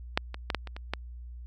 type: clicks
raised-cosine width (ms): 0.3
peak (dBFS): -7 / -21 / -12 / -11 / -25 / -24 / -13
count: 7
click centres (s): 0.175 / 0.344 / 0.502 / 0.547 / 0.673 / 0.765 / 0.936
effects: added 60 Hz sine -40 dBFS peak until 1.46 s